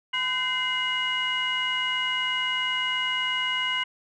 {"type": "tone cluster", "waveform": "sine", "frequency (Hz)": [1009, 1525, 2081, 2898], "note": ["B5", "G6", "C7", "F#7"], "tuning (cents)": [37, -48, -10, -37], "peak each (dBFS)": [-31, -33, -28, -26], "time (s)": [0.13, 3.84], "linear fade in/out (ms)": 10, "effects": ["tanh soft clip ceiling -17 dBFS"]}